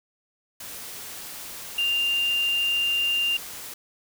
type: tone in noise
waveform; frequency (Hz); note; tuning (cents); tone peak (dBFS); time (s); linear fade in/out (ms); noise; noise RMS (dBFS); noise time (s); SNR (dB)
sine; 2794; F7; 0; -21; 1.78-3.37; 5; white; -38; 0.6-3.74; +14
effects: none